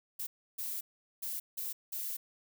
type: noise bursts at uneven times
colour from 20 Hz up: violet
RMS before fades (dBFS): -38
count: 5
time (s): 0.19-0.27 / 0.58-0.81 / 1.22-1.4 / 1.57-1.73 / 1.92-2.17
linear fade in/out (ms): 10
effects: none